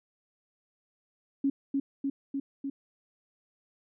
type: tone with echo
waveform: sine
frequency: 275.8 Hz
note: C#4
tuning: 9 cents flat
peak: -23 dBFS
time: 1.44-1.5 s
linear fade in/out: 5 ms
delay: 300 ms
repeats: 4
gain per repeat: -2 dB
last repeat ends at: 2.7 s
effects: none